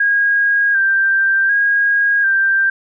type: tone with vibrato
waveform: sine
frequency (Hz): 1606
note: G6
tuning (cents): +41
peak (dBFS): -11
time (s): 0-2.7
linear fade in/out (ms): 5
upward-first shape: square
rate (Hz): 0.67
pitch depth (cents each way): 32
effects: none